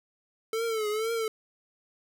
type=tone with vibrato; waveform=square; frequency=440 Hz; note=A4; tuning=in tune; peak=-28 dBFS; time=0.53-1.28 s; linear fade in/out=2 ms; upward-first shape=triangle; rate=2.1 Hz; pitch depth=98 cents each way; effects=none